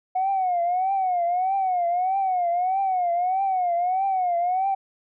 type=tone with vibrato; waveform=sine; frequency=734 Hz; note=F#5; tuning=14 cents flat; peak=-19 dBFS; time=0.15-4.75 s; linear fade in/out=10 ms; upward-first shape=triangle; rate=1.6 Hz; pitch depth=130 cents each way; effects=tanh soft clip ceiling -16 dBFS